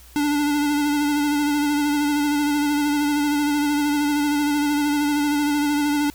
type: tone with vibrato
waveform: square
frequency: 292.4 Hz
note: D4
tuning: 7 cents flat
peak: -19 dBFS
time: 0.16-6.1 s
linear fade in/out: 0 ms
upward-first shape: sine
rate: 13 Hz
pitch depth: 30 cents each way
effects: added 60 Hz sine -46 dBFS peak until 6.14 s + white hiss -49 dBFS RMS until 6.14 s